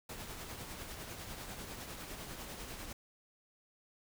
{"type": "noise with tremolo", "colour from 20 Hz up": "pink", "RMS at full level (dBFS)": -44, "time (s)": [0.09, 2.93], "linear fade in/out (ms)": 5, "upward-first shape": "triangle", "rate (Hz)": 10, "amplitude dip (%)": 45, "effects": []}